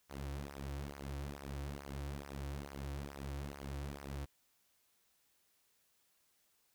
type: tone with flanger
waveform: sawtooth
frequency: 70.2 Hz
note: C#2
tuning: 22 cents sharp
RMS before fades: -44 dBFS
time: 0.09-4.26 s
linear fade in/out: 20 ms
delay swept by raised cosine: 0.26 to 4.96 ms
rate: 2.3 Hz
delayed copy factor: -0.75
effects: white hiss -75 dBFS RMS until 6.74 s